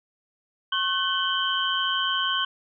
sine tone cluster, 1086 / 1519 / 3001 / 3175 Hz, C#6 / F#6 / F#7 / G7, -36 / +45 / +24 / +21 cents, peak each -28 dBFS, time 0.72-2.45 s, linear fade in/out 5 ms, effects none

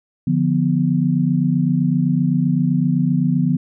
sine chord, B diminished, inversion first, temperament equal, 146.83 / 174.61 / 246.9 Hz, D3 / F3 / B3, 0 / 0 / 0 cents, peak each -19 / -18 / -19 dBFS, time 0.27-3.57 s, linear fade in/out 5 ms, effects none

